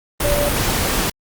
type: tone in noise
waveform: sine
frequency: 580 Hz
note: D5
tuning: 22 cents flat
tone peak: -18 dBFS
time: 0.24-0.49 s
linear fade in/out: 5 ms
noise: pink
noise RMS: -19 dBFS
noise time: 0.2-1.1 s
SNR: -2 dB
effects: Opus 32 kbps